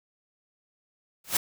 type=noise with exponential growth; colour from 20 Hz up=white; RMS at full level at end=-18 dBFS; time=1.24-1.37 s; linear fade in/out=5 ms; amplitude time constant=27 ms; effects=none